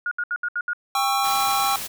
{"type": "tone bursts", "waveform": "sine", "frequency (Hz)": 1435, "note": "F6", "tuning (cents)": 47, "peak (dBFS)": -22, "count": 6, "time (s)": [0.06, 0.733], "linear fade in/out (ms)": 2, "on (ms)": 53, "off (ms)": 71}
{"type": "chord", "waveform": "square", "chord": "C# diminished", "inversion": "second", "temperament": "just", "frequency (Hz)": [798.3, 1108.7, 1330.5], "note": ["G5", "C#6", "E6"], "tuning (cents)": [31, 0, 16], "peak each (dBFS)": [-23, -26, -27], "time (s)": [0.95, 1.76], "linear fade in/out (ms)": 2}
{"type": "noise", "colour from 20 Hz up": "white", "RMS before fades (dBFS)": -31, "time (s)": [1.23, 1.88], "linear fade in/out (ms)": 20}
{"effects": []}